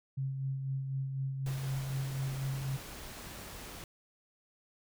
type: tone with tremolo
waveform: sine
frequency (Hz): 134.7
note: C#3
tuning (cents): -49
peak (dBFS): -31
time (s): 0.17-2.77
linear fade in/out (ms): 10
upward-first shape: sine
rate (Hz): 4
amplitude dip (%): 40
type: noise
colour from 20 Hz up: pink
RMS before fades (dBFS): -46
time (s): 1.46-3.84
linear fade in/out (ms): 2
effects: none